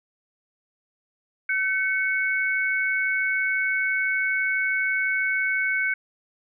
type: tone pair together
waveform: sine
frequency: 1529.5 / 2217 Hz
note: G6 / C#7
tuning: -43 / 0 cents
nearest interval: tritone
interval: 643 cents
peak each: -24 dBFS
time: 1.49-5.94 s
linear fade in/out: 5 ms
effects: none